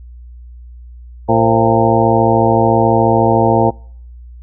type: harmonic tone with a mistuned harmonic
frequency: 113.9 Hz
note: A#2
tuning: 40 cents flat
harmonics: 1 / 2 / 3 / 4 / 5 / 6 / 7 / 8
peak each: -17 / -17 / -17 / -17 / -17 / -17 / -17 / -17 dBFS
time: 1.28-3.71 s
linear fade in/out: 20 ms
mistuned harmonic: 5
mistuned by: -110 cents
effects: noise-tail reverb RT60 0.6 s tail -26 dB re dry + added 60 Hz sine -32 dBFS peak until 4.42 s